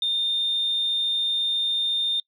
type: tone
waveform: sine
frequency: 3627 Hz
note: A#7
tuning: 48 cents flat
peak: -20 dBFS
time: 0.02-2.2 s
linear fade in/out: 2 ms
effects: noise-tail reverb RT60 0.1 s tail -24 dB re dry + tanh soft clip ceiling -17 dBFS